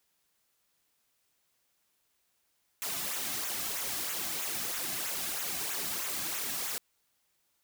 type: noise with flanger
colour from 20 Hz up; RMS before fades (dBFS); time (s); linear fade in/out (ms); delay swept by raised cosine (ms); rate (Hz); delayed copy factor
white; -35; 2.82-6.78; 0; 0.2 to 2.2; 3.1; -0.65
effects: white hiss -75 dBFS RMS until 7.63 s